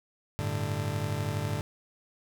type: chord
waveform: 40% pulse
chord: G suspended second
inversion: none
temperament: just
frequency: 98 / 110.25 / 147 Hz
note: G2 / A2 / D3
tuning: 0 / +4 / +2 cents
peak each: -33 dBFS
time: 0.39-1.61 s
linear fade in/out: 0 ms
effects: none